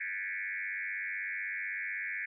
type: tone with frequency modulation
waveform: sine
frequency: 1967 Hz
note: B6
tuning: 7 cents flat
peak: -34 dBFS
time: 0-2.26 s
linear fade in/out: 10 ms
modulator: 96 Hz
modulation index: 3.6
effects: none

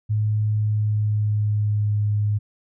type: tone with pitch glide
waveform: sine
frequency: 106.7 to 104.44 Hz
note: G#2 to G#2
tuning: +47 to +10 cents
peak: -18 dBFS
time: 0.09-2.39 s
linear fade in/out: 20 ms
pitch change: -37 cents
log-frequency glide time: 0.51-1.97 s
effects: none

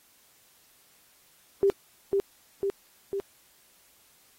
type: tone with echo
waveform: sine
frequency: 395.4 Hz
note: G4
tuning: 15 cents sharp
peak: -18 dBFS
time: 1.63-1.7 s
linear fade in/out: 0 ms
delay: 500 ms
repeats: 3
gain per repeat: -3 dB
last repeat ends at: 3.2 s
effects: white hiss -61 dBFS RMS until 4.38 s + AAC 48 kbps

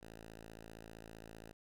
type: tone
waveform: 5% pulse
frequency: 55.3 Hz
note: A1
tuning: 9 cents sharp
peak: -40 dBFS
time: 0.01-1.53 s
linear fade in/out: 10 ms
effects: none

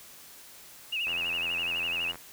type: tone with vibrato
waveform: sine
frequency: 2700 Hz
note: E7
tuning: 41 cents sharp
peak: -28 dBFS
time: 0.92-2.12 s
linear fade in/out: 10 ms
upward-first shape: sine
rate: 12 Hz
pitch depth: 120 cents each way
type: click train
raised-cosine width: 0.5 ms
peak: -27 dBFS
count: 94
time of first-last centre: 1.07-2.156 s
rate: 85.6 Hz
effects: white hiss -50 dBFS RMS until 2.32 s

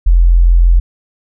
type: tone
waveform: sine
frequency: 43.07 Hz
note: F1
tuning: 23 cents flat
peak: -4 dBFS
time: 0.06-0.8 s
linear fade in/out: 10 ms
effects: none

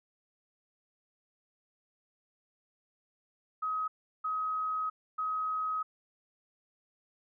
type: tone bursts at uneven times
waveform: sine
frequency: 1267 Hz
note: D#6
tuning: 31 cents sharp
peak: -30 dBFS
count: 3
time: 3.62-3.88 / 4.24-4.9 / 5.18-5.83 s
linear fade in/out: 10 ms
effects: none

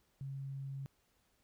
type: tone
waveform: sine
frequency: 136.6 Hz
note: C#3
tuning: 25 cents flat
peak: -40 dBFS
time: 0.21-0.86 s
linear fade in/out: 0 ms
effects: pink hiss -75 dBFS RMS until 1.43 s

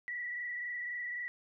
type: tone with frequency modulation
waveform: sine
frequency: 1946 Hz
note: B6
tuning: 26 cents flat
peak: -36 dBFS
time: 0.08-1.28 s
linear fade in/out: 0 ms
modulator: 23.8 Hz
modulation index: 1.9
effects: none

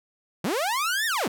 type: linear two-way sweep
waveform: sawtooth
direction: up then down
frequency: 146.83 to 1864.7 to 146.83 Hz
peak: -20 dBFS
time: 0.44-1.28 s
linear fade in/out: 5 ms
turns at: 1.06 s
effects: none

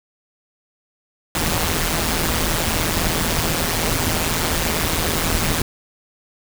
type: noise with amplitude modulation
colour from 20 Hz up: pink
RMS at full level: -17 dBFS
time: 1.35-5.62 s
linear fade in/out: 2 ms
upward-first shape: sine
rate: 163 Hz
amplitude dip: 75%
effects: none

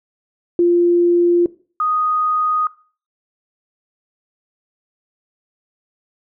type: tone pair in turn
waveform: sine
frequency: 347.5 / 1243.4 Hz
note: F4 / D#6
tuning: -9 / -2 cents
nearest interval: octave + minor seventh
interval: 2207 cents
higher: second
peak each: -10 / -15 dBFS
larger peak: first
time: 0.59-1.46 / 1.8-2.67 s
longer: neither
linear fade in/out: 2 ms
effects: noise-tail reverb RT60 0.4 s tail -19 dB re dry

